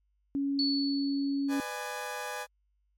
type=tone; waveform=sine; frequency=278.7 Hz; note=C#4; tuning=9 cents sharp; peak=-27 dBFS; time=0.35-1.6 s; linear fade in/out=0 ms
type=tone with exponential decay; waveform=sine; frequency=4435 Hz; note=C#8; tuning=in tune; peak=-26 dBFS; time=0.59-1.97 s; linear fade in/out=1 ms; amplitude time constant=300 ms
type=chord; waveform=20% pulse; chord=G# diminished; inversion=first; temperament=just; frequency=498.4 / 598 / 830.6 Hz; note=B4 / D5 / G#5; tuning=+16 / +31 / 0 cents; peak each=-35 / -36 / -33 dBFS; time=1.48-2.47 s; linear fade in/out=50 ms
effects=added 50 Hz sine -70 dBFS peak until 2.97 s + MP3 64 kbps